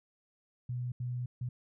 sine tone bursts at uneven times, 123.47 Hz, B2, in tune, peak -33 dBFS, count 3, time 0.69-0.92 / 1-1.26 / 1.41-1.49 s, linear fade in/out 5 ms, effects none

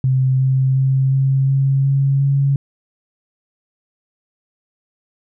sine tone with pitch steps, 130.81 / 132.1 / 133.4 / 134.72 / 136.05 / 137.39 / 138.75 Hz, C3 / C3 / C3 / C#3 / C#3 / C#3 / C#3, 0 / +17 / +34 / -49 / -32 / -15 / +2 cents, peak -12 dBFS, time 0.04-2.56 s, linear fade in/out 2 ms, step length 360 ms, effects none

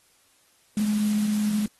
sine tone in noise, 210.5 Hz, G#3, 24 cents sharp, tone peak -21 dBFS, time 0.77-1.66 s, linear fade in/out 2 ms, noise white, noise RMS -38 dBFS, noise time 0.77-1.66 s, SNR +14 dB, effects white hiss -62 dBFS RMS until 1.79 s + AAC 32 kbps

